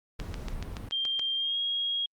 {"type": "noise", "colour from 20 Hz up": "brown", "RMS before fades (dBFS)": -37, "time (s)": [0.19, 0.89], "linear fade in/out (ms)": 5}
{"type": "click train", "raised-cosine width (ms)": 0.2, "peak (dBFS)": -21, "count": 8, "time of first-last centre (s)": [0.2, 1.194], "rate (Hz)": 7.04}
{"type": "tone with pitch glide", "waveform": "sine", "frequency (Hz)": [3182, 3279], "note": ["G7", "G#7"], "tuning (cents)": [25, -23], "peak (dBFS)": -27, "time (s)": [0.92, 2.06], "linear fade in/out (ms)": 5, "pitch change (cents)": 52, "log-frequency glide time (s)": [1.36, 1.58]}
{"effects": ["Opus 48 kbps"]}